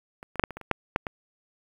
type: clicks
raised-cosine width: 0.5 ms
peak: -26 / -26 / -6 / -7 / -23 / -23 / -27 / -6 / -7 / -16 dBFS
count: 10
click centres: 0.229 / 0.357 / 0.396 / 0.438 / 0.507 / 0.57 / 0.613 / 0.713 / 0.961 / 1.068 s
effects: 8-bit